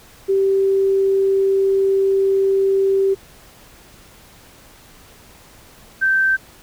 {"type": "tone pair in turn", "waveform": "sine", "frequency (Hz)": [389, 1556], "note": ["G4", "G6"], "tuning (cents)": [-13, -13], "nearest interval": "2 octaves", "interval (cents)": 2400, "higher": "second", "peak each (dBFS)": -13, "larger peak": "neither", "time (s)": [[0.28, 3.15], [6.01, 6.37]], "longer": "first", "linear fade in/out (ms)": 20, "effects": ["pink hiss -46 dBFS RMS until 6.62 s"]}